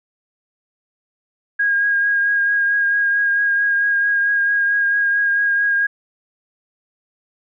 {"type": "tone with vibrato", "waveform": "sine", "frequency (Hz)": 1631, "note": "G#6", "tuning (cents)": -32, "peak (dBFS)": -14, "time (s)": [1.59, 5.87], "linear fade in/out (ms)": 10, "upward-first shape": "triangle", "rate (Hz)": 4.5, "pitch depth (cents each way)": 21, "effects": []}